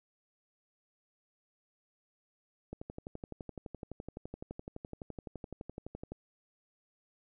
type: click train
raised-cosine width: 2 ms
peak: -28 dBFS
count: 41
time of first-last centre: 2.73-6.12 s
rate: 11.8 Hz
effects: none